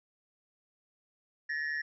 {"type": "ring-modulated tone", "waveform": "triangle", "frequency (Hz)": 1809, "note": "A6", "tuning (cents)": 48, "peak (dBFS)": -27, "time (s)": [1.49, 1.82], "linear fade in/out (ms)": 10, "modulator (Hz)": 75, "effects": ["resampled to 16000 Hz"]}